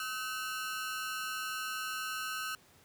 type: ring-modulated tone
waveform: sawtooth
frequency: 1401 Hz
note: F6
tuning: 5 cents sharp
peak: -29 dBFS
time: 0-2.55 s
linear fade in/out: 2 ms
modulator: 120 Hz
effects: pink hiss -62 dBFS RMS until 2.84 s + high-pass 80 Hz 12 dB/octave